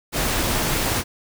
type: noise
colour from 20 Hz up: pink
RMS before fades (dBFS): -22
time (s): 0.12-1.04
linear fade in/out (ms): 50
effects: none